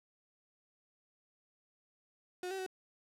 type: tone with pitch steps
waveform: 35% pulse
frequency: 362.1 / 383.8 / 375.1 Hz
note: F#4 / G4 / F#4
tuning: -37 / -37 / +24 cents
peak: -36 dBFS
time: 2.43-2.664 s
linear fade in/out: 2 ms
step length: 78 ms
effects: low-pass 12000 Hz 12 dB/octave